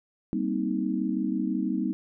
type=chord; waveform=sine; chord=C minor seventh; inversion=second; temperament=just; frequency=196.22 / 235.5 / 261.6 / 314 Hz; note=G3 / Bb3 / C4 / Eb4; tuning=+2 / +18 / 0 / +16 cents; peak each=-30 / -31 / -31 / -30 dBFS; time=0.33-1.93 s; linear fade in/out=0 ms; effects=none